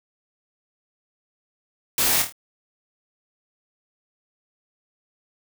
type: noise with echo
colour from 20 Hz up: white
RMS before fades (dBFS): -21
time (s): 1.98-2.22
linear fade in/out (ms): 2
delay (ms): 26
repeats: 4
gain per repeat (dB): -6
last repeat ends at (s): 2.324
effects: none